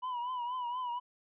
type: tone with vibrato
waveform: triangle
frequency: 986 Hz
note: B5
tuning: 3 cents flat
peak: -32 dBFS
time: 0.02-1 s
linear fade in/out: 20 ms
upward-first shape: triangle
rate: 4.2 Hz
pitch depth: 80 cents each way
effects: resampled to 8000 Hz